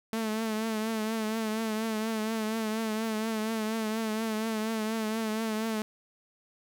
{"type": "tone with vibrato", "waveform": "sawtooth", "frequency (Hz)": 220, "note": "A3", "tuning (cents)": 0, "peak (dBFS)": -25, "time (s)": [0.13, 5.82], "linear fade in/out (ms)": 0, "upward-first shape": "triangle", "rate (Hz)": 4.2, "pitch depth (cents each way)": 56, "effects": []}